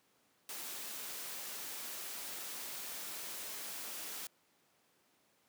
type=noise; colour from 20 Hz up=white; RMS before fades=-44 dBFS; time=0.49-4.27 s; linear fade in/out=2 ms; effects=pink hiss -72 dBFS RMS until 5.48 s + high-pass 200 Hz 12 dB/octave